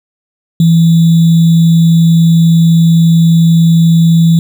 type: tone with sample-and-hold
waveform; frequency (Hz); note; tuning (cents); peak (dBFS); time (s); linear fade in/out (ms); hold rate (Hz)
sine; 165.7; E3; +9; -3; 0.6-4.39; 2; 3675
effects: none